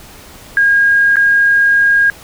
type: tone with dropouts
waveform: sine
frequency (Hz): 1627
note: G#6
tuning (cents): -36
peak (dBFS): -7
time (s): 0.57-2.1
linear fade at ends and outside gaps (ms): 1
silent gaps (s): 1.158-1.168
effects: pink hiss -37 dBFS RMS until 2.23 s